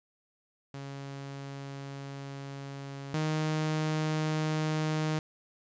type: tone pair in turn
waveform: sawtooth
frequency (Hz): 138.59 / 155.44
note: C#3 / D#3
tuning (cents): 0 / -1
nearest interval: major second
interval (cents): 199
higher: second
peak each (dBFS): -35 / -24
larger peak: second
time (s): 0.74-3.14 / 3.14-5.19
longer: first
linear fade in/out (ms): 2
effects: resampled to 16000 Hz + 11-bit